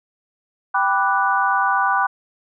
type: chord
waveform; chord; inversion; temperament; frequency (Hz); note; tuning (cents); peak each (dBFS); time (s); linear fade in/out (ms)
sine; G major seventh; none; equal; 784 / 987.8 / 1174.7 / 1480; G5 / B5 / D6 / F#6; 0 / 0 / 0 / 0; -21; 0.74-2.07; 10
effects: none